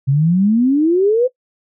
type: exponential sweep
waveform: sine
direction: up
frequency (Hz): 131.3 to 517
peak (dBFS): -10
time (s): 0.07-1.28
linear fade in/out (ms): 20
effects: noise-tail reverb RT60 0.1 s tail -20 dB re dry